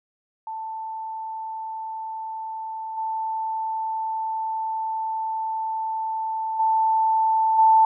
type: tone with level steps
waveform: sine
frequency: 885 Hz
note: A5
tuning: 10 cents sharp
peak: -29 / -24 / -17 / -12 dBFS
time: 0.47-7.85 s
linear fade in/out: 2 ms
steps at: 2.97 / 6.59 / 7.58 s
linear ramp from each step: 10 ms
effects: none